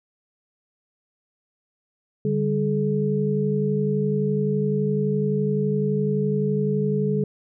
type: tone cluster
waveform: sine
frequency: 145.9 / 197.7 / 425.9 Hz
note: D3 / G3 / G#4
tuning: -11 / +15 / +44 cents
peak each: -24 dBFS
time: 2.25-7.24 s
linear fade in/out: 2 ms
effects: none